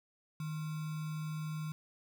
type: tone with sample-and-hold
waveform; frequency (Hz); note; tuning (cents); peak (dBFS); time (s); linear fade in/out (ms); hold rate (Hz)
sine; 155.56; D#3; 0; -36; 0.4-1.72; 2; 1225
effects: none